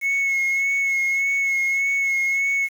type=tone with vibrato; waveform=sine; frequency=2186 Hz; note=C#7; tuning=25 cents flat; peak=-16 dBFS; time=0.01-2.69 s; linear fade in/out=50 ms; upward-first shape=sine; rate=1.7 Hz; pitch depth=24 cents each way; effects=tanh soft clip ceiling -17 dBFS + 7-bit